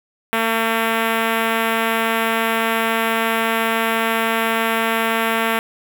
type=tone with notch filter; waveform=5% pulse; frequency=225.9 Hz; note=A3; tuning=46 cents sharp; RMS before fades=-19 dBFS; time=0.33-5.59 s; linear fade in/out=0 ms; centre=6300 Hz; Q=0.84; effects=none